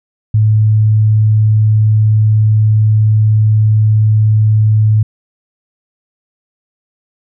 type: tone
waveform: sine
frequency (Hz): 107.9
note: A2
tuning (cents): -33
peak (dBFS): -6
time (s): 0.34-5.03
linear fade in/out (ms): 5
effects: none